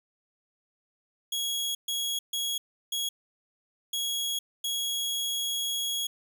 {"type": "tone bursts at uneven times", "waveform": "sawtooth", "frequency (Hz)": 3322, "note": "G#7", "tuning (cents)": 0, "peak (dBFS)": -25, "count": 6, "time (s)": [[1.32, 1.75], [1.88, 2.19], [2.33, 2.58], [2.92, 3.09], [3.93, 4.39], [4.64, 6.07]], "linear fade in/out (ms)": 5, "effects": []}